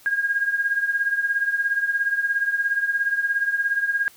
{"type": "tone with tremolo", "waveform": "sine", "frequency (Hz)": 1628, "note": "G#6", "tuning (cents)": -35, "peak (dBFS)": -16, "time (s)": [0.06, 4.08], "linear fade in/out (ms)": 0, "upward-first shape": "triangle", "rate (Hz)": 17, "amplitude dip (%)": 80, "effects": ["white hiss -51 dBFS RMS until 4.16 s"]}